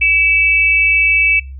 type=tone pair together; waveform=sine; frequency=2291 / 2637 Hz; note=D7 / E7; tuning=-44 / 0 cents; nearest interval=major second; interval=244 cents; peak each=-12 dBFS; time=0.01-1.4 s; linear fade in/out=10 ms; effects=noise-tail reverb RT60 0.3 s tail -25 dB re dry + added 67 Hz sine -27 dBFS peak until 1.59 s